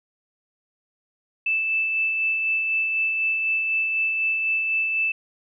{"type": "tone with tremolo", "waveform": "sine", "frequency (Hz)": 2637, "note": "E7", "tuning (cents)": 0, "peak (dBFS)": -19, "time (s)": [1.46, 5.12], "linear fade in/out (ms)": 5, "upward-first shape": "sine", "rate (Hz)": 4, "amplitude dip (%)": 30, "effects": []}